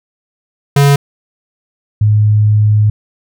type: tone pair in turn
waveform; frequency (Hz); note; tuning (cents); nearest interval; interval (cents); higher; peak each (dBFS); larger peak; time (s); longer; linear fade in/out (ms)
square / sine; 141.4 / 105.93; C#3 / G#2; +35 / +35; perfect fourth; 500; first; -6; neither; 0.76-0.96 / 2.01-2.9; second; 5
effects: none